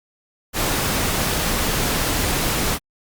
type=noise; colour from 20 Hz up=pink; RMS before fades=-21 dBFS; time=0.53-2.79 s; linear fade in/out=50 ms; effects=Opus 48 kbps